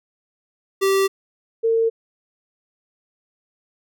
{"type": "tone pair in turn", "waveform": ["square", "sine"], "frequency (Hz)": [388.9, 454], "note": ["G4", "A#4"], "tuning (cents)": [-14, -46], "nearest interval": "minor third", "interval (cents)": 268, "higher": "second", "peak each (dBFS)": [-16, -15], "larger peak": "second", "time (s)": [[0.81, 1.08], [1.63, 1.9]], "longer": "neither", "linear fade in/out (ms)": 20, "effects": []}